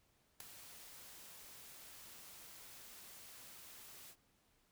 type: noise with ADSR envelope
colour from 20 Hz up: white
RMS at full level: -44 dBFS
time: 0.4-4.16 s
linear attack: 4 ms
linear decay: 5 ms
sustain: -12 dB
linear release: 63 ms
effects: pink hiss -75 dBFS RMS until 4.71 s